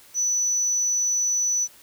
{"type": "tone", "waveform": "sine", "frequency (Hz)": 5960, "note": "F#8", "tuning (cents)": 12, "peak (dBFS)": -19, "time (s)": [0.14, 1.68], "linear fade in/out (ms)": 50, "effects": ["tanh soft clip ceiling -16 dBFS", "white hiss -51 dBFS RMS until 1.82 s"]}